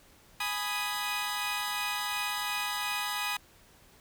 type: chord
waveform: 15% pulse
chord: G# minor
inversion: none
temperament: equal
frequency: 830.6 / 987.8 / 1244.5 Hz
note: G#5 / B5 / D#6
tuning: 0 / 0 / 0 cents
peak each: -29 dBFS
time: 0.4-3.37 s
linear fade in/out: 5 ms
effects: pink hiss -59 dBFS RMS until 4 s